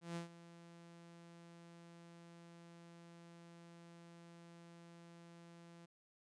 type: tone with ADSR envelope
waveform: sawtooth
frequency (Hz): 169.9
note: F3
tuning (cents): -47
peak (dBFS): -37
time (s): 0.01-5.86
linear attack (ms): 150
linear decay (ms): 120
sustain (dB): -16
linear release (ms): 10
effects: resampled to 22050 Hz